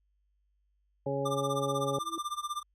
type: harmonic tone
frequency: 138.59 Hz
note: C#3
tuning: in tune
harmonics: 1 / 2 / 3 / 4 / 6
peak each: -36 / -38 / -35 / -33 / -40 dBFS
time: 1.06-1.99 s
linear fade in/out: 5 ms
type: tone with tremolo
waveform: square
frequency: 1191 Hz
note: D6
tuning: 24 cents sharp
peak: -31 dBFS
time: 1.25-2.63 s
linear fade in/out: 10 ms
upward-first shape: sine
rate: 16 Hz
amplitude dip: 90%
type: tone with exponential growth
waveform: sine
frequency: 330 Hz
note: E4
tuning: 2 cents sharp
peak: -35 dBFS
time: 1.85-2.18 s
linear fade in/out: 1 ms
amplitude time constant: 71 ms
effects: added 50 Hz sine -70 dBFS peak until 2.74 s + low-pass 12000 Hz 12 dB/octave